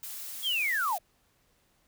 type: noise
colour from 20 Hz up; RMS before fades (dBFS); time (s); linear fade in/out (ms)
blue; -40; 0.03-0.98; 0
type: linear sweep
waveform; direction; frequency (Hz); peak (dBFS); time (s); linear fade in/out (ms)
sine; down; 3405 to 595; -26; 0.42-0.99; 50
effects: pink hiss -69 dBFS RMS until 1.87 s